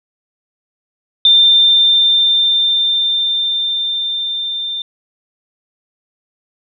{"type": "tone with level ramp", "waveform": "sine", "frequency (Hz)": 3588, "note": "A7", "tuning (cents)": 33, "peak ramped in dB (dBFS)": [-5, -19], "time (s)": [1.25, 4.82], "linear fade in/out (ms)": 2, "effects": []}